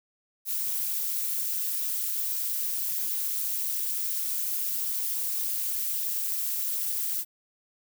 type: noise with amplitude modulation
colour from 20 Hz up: violet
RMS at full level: -26 dBFS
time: 0.45-7.25 s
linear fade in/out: 50 ms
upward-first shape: sine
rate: 214 Hz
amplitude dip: 80%
effects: none